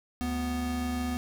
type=tone pair together; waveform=square; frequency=73.57 / 246.9 Hz; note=D2 / B3; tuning=+4 / 0 cents; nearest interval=octave + major sixth; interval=2096 cents; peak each=-35 / -31 dBFS; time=0.21-1.17 s; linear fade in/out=0 ms; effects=none